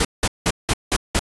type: noise bursts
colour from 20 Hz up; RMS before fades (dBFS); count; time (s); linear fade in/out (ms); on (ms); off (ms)
pink; -18; 6; 0-1.194; 5; 49; 180
effects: resampled to 24000 Hz